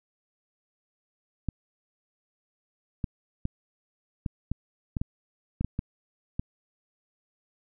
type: clicks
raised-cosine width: 5 ms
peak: -16 dBFS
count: 11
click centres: 1.487 / 3.042 / 3.454 / 4.262 / 4.516 / 4.968 / 5.015 / 5.61 / 5.646 / 5.791 / 6.395 s
effects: none